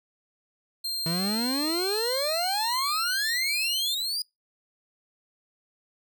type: tone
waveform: 40% pulse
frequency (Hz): 4186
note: C8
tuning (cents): 0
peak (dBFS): -27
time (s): 0.84-3.95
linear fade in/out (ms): 10
type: exponential sweep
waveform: 40% pulse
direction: up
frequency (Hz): 160 to 4978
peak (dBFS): -26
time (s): 1.06-4.22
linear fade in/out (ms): 2
effects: noise-tail reverb RT60 0.2 s tail -26 dB re dry